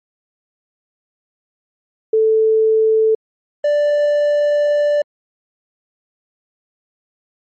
sine / triangle tone pair in turn, 440 / 587.3 Hz, A4 / D5, 0 / 0 cents, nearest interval perfect fourth, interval 500 cents, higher second, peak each -10 / -10 dBFS, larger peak neither, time 2.13-3.15 / 3.64-5.02 s, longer second, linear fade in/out 5 ms, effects MP3 32 kbps

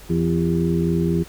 harmonic tone with a mistuned harmonic, 84.7 Hz, E2, 48 cents sharp, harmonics 1 / 2 / 3 / 4 / 5, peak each -28 / -19 / -29 / -24 / -26 dBFS, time 0.09-1.24 s, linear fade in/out 20 ms, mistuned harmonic 5, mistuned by -92 cents, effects added 50 Hz sine -44 dBFS peak until 1.28 s + pink hiss -44 dBFS RMS until 1.28 s

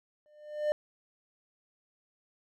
triangle tone with exponential growth, 600 Hz, D5, 37 cents sharp, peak -21 dBFS, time 0.26-0.72 s, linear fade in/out 0 ms, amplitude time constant 100 ms, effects none

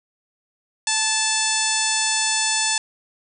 harmonic tone with a mistuned harmonic, 880 Hz, A5, in tune, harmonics 1 / 2 / 3 / 4 / 5 / 6 / 7 / 8 / 9 / 10, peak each -28 / -28 / -28 / -28 / -28 / -28 / -28 / -28 / -28 / -28 dBFS, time 0.87-2.78 s, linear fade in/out 2 ms, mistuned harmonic 2, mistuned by -19 cents, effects none

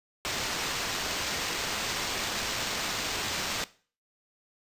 white noise with sample-and-hold, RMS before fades -32 dBFS, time 0.25-3.64 s, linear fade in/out 0 ms, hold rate 11025 Hz, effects noise-tail reverb RT60 0.4 s tail -18 dB re dry + resampled to 32000 Hz

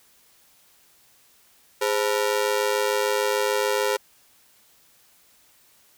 sawtooth ring-modulated tone, 466.2 Hz, A#4, in tune, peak -14 dBFS, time 1.81-3.97 s, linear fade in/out 10 ms, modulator 53.4 Hz, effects white hiss -58 dBFS RMS until 5.97 s

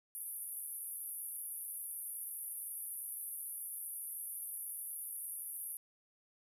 pink band-pass noise, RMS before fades -44 dBFS, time 0.15-5.77 s, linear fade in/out 0 ms, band 9800 to 13000 Hz, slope 96 dB/octave, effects none

